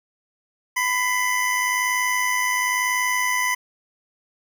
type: tone cluster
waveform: square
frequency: 1002 / 1987 / 2088 Hz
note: B5 / B6 / C7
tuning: +25 / +10 / -4 cents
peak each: -25 / -24 / -27 dBFS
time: 0.76-3.55 s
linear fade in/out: 10 ms
effects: none